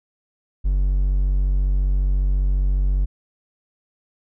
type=tone; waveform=triangle; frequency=47.31 Hz; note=F#1; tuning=39 cents sharp; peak=-14 dBFS; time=0.64-3.06 s; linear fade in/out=20 ms; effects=none